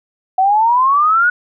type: exponential sweep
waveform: sine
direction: up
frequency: 742 to 1480 Hz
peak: -9 dBFS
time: 0.38-1.3 s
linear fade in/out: 5 ms
effects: none